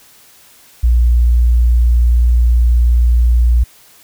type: tone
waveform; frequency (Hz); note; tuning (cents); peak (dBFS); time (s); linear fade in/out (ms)
sine; 59.4; A#1; +33; -7; 0.83-3.64; 10
effects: white hiss -45 dBFS RMS until 4.03 s